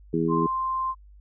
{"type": "harmonic tone", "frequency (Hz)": 82.4, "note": "E2", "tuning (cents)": 0, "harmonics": [2, 3, 4, 5], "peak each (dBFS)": [-27, -28, -26, -27], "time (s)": [0.13, 0.47], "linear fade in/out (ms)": 10}
{"type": "tone", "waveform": "sine", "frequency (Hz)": 1046.5, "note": "C6", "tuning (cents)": 0, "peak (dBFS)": -24, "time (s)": [0.28, 0.95], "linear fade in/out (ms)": 50}
{"effects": ["added 50 Hz sine -47 dBFS peak until 1.2 s"]}